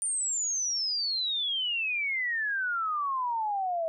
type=exponential sweep; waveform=sine; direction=down; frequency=9150 to 640 Hz; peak=-27 dBFS; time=0.02-3.88 s; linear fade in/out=0 ms; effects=none